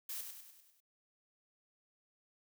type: noise with echo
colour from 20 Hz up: blue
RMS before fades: -42 dBFS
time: 0.09-0.21 s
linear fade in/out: 5 ms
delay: 99 ms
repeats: 6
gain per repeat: -5 dB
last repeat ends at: 0.804 s
effects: none